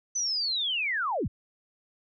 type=linear sweep; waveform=sine; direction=down; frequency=6100 to 35.36 Hz; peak=-26 dBFS; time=0.15-1.28 s; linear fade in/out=10 ms; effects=none